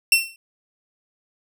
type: tone with exponential decay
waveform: sawtooth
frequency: 2706 Hz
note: E7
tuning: 45 cents sharp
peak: -6 dBFS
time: 0.12-0.36 s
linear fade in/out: 2 ms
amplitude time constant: 51 ms
effects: none